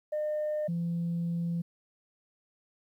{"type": "tone pair in turn", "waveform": "sine", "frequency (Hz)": [606, 170.05], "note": ["D#5", "F3"], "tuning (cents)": [-46, -46], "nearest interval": "octave + minor seventh", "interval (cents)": 2200, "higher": "first", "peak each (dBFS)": -27, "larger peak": "neither", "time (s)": [[0.12, 0.68], [0.68, 1.62]], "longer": "second", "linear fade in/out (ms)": 10, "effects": ["tanh soft clip ceiling -26 dBFS", "11-bit"]}